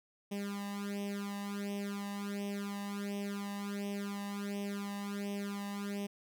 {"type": "tone with flanger", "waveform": "sawtooth", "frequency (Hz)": 201.6, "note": "G3", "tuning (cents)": 49, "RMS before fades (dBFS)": -39, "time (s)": [0.31, 6.07], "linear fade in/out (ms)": 10, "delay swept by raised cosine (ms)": [0.34, 1.08], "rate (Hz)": 1.4, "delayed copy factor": 0.95, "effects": []}